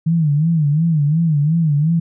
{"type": "tone with vibrato", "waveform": "sine", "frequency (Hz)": 155.56, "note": "D#3", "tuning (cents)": 0, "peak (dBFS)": -12, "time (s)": [0.06, 2], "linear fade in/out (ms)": 10, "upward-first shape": "sine", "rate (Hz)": 2.8, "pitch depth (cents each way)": 140, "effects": []}